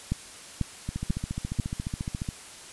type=two click trains; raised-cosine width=5 ms; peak=-18 / -13 dBFS; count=21 / 4; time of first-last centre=0.89-2.289 / 0.12-1.598 s; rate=14.3 / 2.03 Hz; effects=white hiss -45 dBFS RMS until 2.72 s + resampled to 24000 Hz